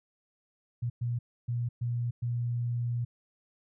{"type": "tone bursts at uneven times", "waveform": "sine", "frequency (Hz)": 119.8, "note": "A#2", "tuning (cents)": 48, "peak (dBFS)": -28, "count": 5, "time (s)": [[0.82, 0.9], [1.01, 1.19], [1.48, 1.69], [1.81, 2.11], [2.22, 3.05]], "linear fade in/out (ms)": 10, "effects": []}